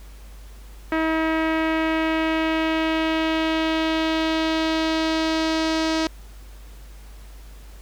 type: tone with low-pass filter sweep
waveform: sawtooth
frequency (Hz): 320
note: D#4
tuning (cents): +49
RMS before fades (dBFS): -22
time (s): 0.92-6.07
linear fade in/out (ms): 2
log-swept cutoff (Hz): 2000 to 5100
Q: 1.8
effects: added 50 Hz sine -39 dBFS peak until 7.81 s + pink hiss -51 dBFS RMS until 7.81 s